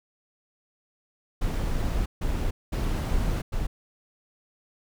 brown noise bursts at uneven times, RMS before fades -26 dBFS, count 4, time 1.41-2.06 / 2.21-2.51 / 2.72-3.42 / 3.52-3.67 s, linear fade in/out 10 ms, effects none

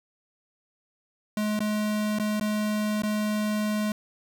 square tone with dropouts, 211.7 Hz, G#3, 33 cents sharp, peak -25 dBFS, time 1.37-3.92 s, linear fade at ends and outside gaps 2 ms, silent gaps 1.592-1.604 / 2.187-2.197 / 2.398-2.41 / 3.021-3.034 s, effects 9-bit

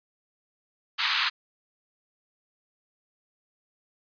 white band-pass noise, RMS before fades -26 dBFS, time 0.98-1.3 s, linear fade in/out 20 ms, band 970 to 4500 Hz, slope 48 dB/octave, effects resampled to 11025 Hz

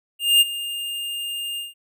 square tone with ADSR envelope, 2814 Hz, F7, 12 cents sharp, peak -11 dBFS, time 0.19-1.74 s, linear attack 220 ms, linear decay 26 ms, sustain -16 dB, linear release 160 ms, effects none

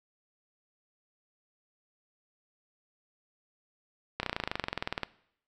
slowing click train, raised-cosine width 0.3 ms, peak -14 dBFS, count 21, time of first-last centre 4.2-5.033 s, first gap 31 ms, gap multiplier 1.03, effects noise-tail reverb RT60 0.7 s tail -20 dB re dry

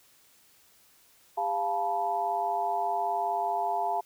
sine tone cluster, 402.8 / 698 / 873 / 972 Hz, G4 / F5 / A5 / B5, +47 / -1 / -14 / -28 cents, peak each -38 / -29 / -30 / -36 dBFS, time 1.37-4.01 s, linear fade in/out 10 ms, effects white hiss -61 dBFS RMS until 4.05 s

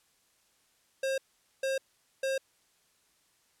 square tone bursts, 535 Hz, C5, 38 cents sharp, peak -29 dBFS, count 3, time 1.03-2.38 s, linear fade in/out 5 ms, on 150 ms, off 450 ms, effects white hiss -69 dBFS RMS until 3.6 s + low-pass 11000 Hz 12 dB/octave

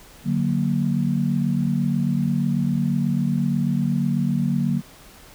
sine chord, D augmented, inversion none, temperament equal, 146.83 / 185 / 233.1 Hz, D3 / F#3 / A#3, 0 / 0 / 0 cents, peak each -23 dBFS, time 0.24-4.82 s, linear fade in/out 50 ms, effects pink hiss -47 dBFS RMS until 5.34 s

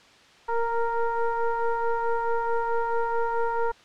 sine tone with frequency modulation, 463.7 Hz, A#4, 9 cents flat, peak -22 dBFS, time 0.48-3.72 s, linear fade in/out 10 ms, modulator 466 Hz, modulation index 1.5, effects white hiss -53 dBFS RMS until 3.84 s + low-pass 4000 Hz 12 dB/octave

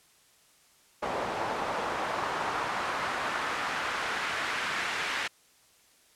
pink noise with band-pass filter sweep, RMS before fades -32 dBFS, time 1.02-5.28 s, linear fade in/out 10 ms, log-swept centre 750 to 2000 Hz, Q 1.3, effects white hiss -62 dBFS RMS until 6.15 s + low-pass 11000 Hz 12 dB/octave

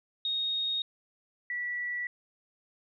sine tone pair in turn, 3729 / 1951.6 Hz, A#7 / B6, 0 / -21 cents, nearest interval major seventh, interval 1121 cents, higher first, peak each -28 / -31 dBFS, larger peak first, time 0.25-0.82 / 1.5-2.07 s, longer neither, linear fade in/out 2 ms, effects none

